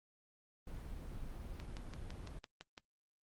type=noise; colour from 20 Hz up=brown; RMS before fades=-46 dBFS; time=0.67-2.39 s; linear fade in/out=2 ms
type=click train; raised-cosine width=0.2 ms; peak=-31 dBFS; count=8; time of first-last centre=1.6-2.778 s; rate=5.94 Hz
effects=Opus 24 kbps